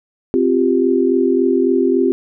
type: chord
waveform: sine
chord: C suspended fourth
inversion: none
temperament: just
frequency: 261.6 / 348.8 / 392.4 Hz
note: C4 / F4 / G4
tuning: 0 / -2 / +2 cents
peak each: -16 dBFS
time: 0.34-2.12 s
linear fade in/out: 0 ms
effects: none